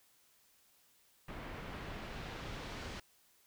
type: noise with low-pass filter sweep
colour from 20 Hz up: pink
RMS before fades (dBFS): -45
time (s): 1.28-3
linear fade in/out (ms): 5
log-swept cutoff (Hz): 2100 to 5000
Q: 0.8
effects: white hiss -69 dBFS RMS until 3.46 s